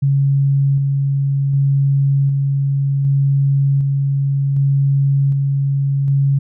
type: tone with tremolo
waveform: sine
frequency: 138.59 Hz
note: C#3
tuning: in tune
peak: -11 dBFS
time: 0.02-6.39 s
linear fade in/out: 10 ms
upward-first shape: square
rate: 0.66 Hz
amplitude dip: 25%
effects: none